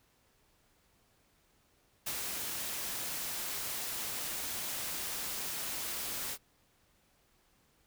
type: noise with ADSR envelope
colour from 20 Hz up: white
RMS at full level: -35 dBFS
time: 2.06-6.38 s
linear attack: 12 ms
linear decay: 54 ms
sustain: -3 dB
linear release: 55 ms
effects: pink hiss -70 dBFS RMS until 7.86 s